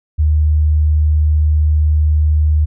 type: tone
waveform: sine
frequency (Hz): 76.3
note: D#2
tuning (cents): -33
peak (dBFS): -9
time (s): 0.18-2.66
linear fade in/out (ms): 20
effects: none